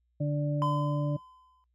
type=harmonic tone; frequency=146.4 Hz; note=D3; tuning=5 cents flat; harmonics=1 / 2 / 4; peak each=-27 / -34 / -35 dBFS; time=0.2-1.17 s; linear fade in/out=10 ms
type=tone with exponential decay; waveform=triangle; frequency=1020 Hz; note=C6; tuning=44 cents flat; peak=-25 dBFS; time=0.62-1.64 s; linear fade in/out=0 ms; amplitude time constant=220 ms
effects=noise-tail reverb RT60 0.1 s tail -19 dB re dry + added 60 Hz sine -70 dBFS peak until 1.74 s